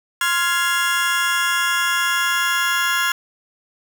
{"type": "chord", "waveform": "30% pulse", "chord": "F minor", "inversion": "second", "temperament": "just", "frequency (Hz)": [1047.7, 1396.9, 1676.3], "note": ["C6", "F6", "Ab6"], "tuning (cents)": [2, 0, 16], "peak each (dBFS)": [-21, -18, -19], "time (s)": [0.21, 3.12], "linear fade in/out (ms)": 2, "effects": []}